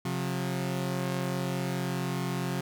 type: tone pair together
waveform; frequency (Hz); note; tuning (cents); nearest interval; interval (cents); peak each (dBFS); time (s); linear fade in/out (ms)
sawtooth; 134.8 / 179.58; C#3 / F3; -48 / +49; perfect fourth; 497; -28; 0.05-2.61; 5
effects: none